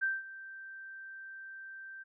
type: tone with ADSR envelope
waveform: sine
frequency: 1565 Hz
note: G6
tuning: 3 cents flat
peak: -27 dBFS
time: 0.01-2.04 s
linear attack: 24 ms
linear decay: 190 ms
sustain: -17 dB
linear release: 21 ms
effects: none